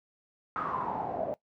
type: noise with low-pass filter sweep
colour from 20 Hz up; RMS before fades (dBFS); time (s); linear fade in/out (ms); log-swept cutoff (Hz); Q
pink; -33; 0.56-1.34; 0; 1300 to 590; 8
effects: noise-tail reverb RT60 0.1 s tail -18 dB re dry + high-pass 150 Hz 12 dB/octave